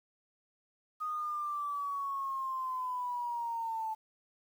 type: linear sweep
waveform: sine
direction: down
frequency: 1244.5 to 873 Hz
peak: -33 dBFS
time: 1-3.95 s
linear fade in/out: 20 ms
effects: 10-bit